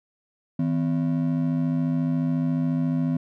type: ring-modulated tone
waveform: triangle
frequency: 207.7 Hz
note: G#3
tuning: in tune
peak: -16 dBFS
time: 0.59-3.17 s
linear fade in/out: 5 ms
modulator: 47.1 Hz
effects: none